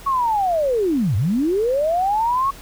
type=linear two-way sweep; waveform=sine; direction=down then up; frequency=1121 to 87.7 to 1121 Hz; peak=-16 dBFS; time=0.06-2.51 s; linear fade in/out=10 ms; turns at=1.16 s; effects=added 40 Hz sine -42 dBFS peak until 2.61 s + pink hiss -42 dBFS RMS until 2.61 s